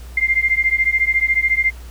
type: beating tone pair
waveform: sine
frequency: 2093 / 2107 Hz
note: C7 / C7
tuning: 0 / +12 cents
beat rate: 14 Hz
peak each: -17 dBFS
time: 0.17-1.71 s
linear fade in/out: 5 ms
effects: added 60 Hz sine -32 dBFS peak until 1.9 s + pink hiss -45 dBFS RMS until 1.9 s